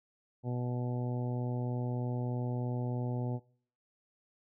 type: harmonic tone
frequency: 123.2 Hz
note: B2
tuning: 4 cents flat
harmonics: 1 / 2 / 3 / 4 / 5 / 6 / 7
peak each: -33 / -39 / -43 / -45 / -47 / -49 / -50 dBFS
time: 0.43-3.4 s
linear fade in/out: 50 ms
effects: noise-tail reverb RT60 0.5 s tail -22 dB re dry